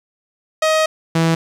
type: tone pair in turn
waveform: sawtooth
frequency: 630 / 164.09 Hz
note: D#5 / E3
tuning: +21 / -8 cents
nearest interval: octave + major seventh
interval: 2329 cents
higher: first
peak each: -9 dBFS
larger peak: neither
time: 0.62-0.86 / 1.15-1.35 s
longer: first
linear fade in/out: 5 ms
effects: low-pass 8000 Hz 12 dB/octave + 8-bit